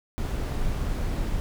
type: noise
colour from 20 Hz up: brown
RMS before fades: -27 dBFS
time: 0.18-1.4 s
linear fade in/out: 0 ms
effects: none